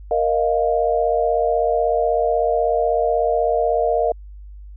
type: chord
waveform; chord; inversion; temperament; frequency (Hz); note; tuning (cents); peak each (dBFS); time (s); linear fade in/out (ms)
sine; Bb suspended fourth; none; equal; 466.2 / 622.3 / 698.5; Bb4 / Eb5 / F5; 0 / 0 / 0; -20; 0.11-4.12; 2
effects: added 50 Hz sine -35 dBFS peak until 4.76 s